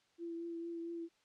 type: tone with vibrato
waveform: sine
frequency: 336.7 Hz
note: E4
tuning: 37 cents sharp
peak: -40 dBFS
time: 0.18-1.09 s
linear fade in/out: 50 ms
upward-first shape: triangle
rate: 4.4 Hz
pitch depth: 21 cents each way
effects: white hiss -73 dBFS RMS until 1.24 s + low-pass 5000 Hz 12 dB/octave